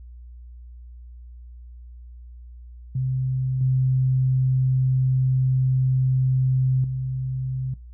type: tone with level steps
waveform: sine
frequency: 130 Hz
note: C3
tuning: 11 cents flat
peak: -21 / -17 / -24 dBFS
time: 2.95-7.74 s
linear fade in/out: 5 ms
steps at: 3.61 / 6.84 s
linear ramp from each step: 2 ms
effects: noise-tail reverb RT60 0.2 s tail -20 dB re dry + added 60 Hz sine -39 dBFS peak until 7.93 s